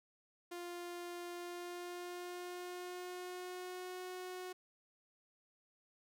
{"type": "tone with pitch glide", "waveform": "sawtooth", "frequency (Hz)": [350, 366.1], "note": ["F4", "F#4"], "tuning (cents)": [4, -18], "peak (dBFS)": -40, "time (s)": [0.51, 4.53], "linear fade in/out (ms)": 10, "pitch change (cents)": 78, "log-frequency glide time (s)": [1.33, 4.03], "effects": []}